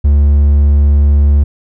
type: tone with hard clipping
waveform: triangle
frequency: 72.1 Hz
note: D2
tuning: 31 cents flat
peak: -6 dBFS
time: 0.04-1.44 s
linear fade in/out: 10 ms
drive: 6 dB
effects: none